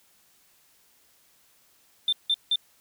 sine tone bursts, 3570 Hz, A7, 24 cents sharp, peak -19 dBFS, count 3, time 2.08-2.558 s, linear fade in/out 2 ms, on 46 ms, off 170 ms, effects tanh soft clip ceiling -16 dBFS + white hiss -62 dBFS RMS until 2.8 s

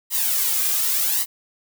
blue noise with flanger, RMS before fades -21 dBFS, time 0.1-1.26 s, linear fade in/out 50 ms, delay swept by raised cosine 1 to 2.5 ms, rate 0.87 Hz, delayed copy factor +1, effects none

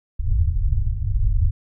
pink low-pass noise, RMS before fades -19 dBFS, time 0.19-1.51 s, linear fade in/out 10 ms, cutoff 110 Hz, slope 48 dB/octave, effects none

